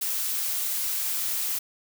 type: noise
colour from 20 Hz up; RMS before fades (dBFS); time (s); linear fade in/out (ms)
blue; -28; 0.01-1.59; 10
effects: none